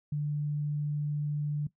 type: tone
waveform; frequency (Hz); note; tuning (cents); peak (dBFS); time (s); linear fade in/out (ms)
sine; 147.7; D3; +10; -28; 0.12-1.67; 5
effects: noise-tail reverb RT60 0.1 s tail -17 dB re dry